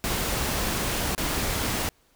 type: noise with dropouts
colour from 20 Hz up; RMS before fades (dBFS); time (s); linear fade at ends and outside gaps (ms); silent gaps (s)
pink; -27; 0.04-1.89; 0; 1.149-1.179
effects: pink hiss -63 dBFS RMS until 2.15 s